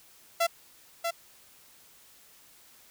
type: tone with echo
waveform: sawtooth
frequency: 676 Hz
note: E5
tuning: 43 cents sharp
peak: -19 dBFS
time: 0.4-0.47 s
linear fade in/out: 10 ms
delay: 640 ms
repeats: 1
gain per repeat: -5 dB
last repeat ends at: 1.11 s
effects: white hiss -57 dBFS RMS until 2.9 s